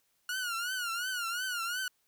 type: tone with vibrato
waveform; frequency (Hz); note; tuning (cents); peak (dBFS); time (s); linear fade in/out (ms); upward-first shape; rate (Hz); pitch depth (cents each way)
sawtooth; 1438; F#6; -50; -29; 0.29-1.88; 2; triangle; 2.8; 130
effects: white hiss -74 dBFS RMS until 2.07 s